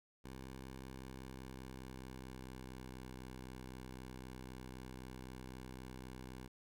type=tone with pitch glide; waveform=10% pulse; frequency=65.41 to 63.88 Hz; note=C2 to C2; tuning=0 to -41 cents; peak=-40 dBFS; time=0.24-6.48 s; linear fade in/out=10 ms; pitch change=-41 cents; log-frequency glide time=0.89-3.08 s; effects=none